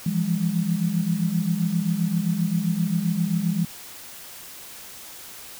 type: tone cluster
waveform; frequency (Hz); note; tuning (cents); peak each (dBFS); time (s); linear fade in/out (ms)
sine; 165.4 / 173 / 204.7; E3 / F3 / G#3; +6 / -16 / -25; -25; 0.06-3.65; 5
effects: white hiss -41 dBFS RMS until 5.59 s